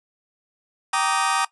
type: chord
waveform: sawtooth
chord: Eb major seventh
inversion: first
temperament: just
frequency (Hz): 777.8 / 933.4 / 1166.7 / 1244.5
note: G5 / Bb5 / D6 / Eb6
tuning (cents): -14 / +2 / -12 / 0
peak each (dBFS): -21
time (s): 0.93-1.45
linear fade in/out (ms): 5
effects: noise-tail reverb RT60 0.1 s tail -17 dB re dry + resampled to 24000 Hz